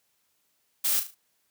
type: noise with echo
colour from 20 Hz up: blue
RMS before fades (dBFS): -25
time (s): 0.84-1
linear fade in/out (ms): 10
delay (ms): 37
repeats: 4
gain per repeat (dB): -8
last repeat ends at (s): 1.148
effects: white hiss -72 dBFS RMS until 1.5 s + high-pass 60 Hz 12 dB/octave